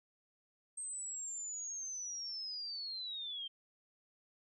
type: linear sweep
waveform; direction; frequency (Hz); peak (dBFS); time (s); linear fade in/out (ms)
sine; down; 8372 to 3136; -40; 0.77-3.48; 10
effects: none